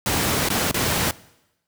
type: noise with dropouts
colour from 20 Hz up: pink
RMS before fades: -21 dBFS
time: 0.06-1.11 s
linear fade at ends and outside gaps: 1 ms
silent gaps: 0.487-0.502 / 0.712-0.743 s
effects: noise-tail reverb RT60 0.9 s tail -21 dB re dry + high-pass 80 Hz 12 dB/octave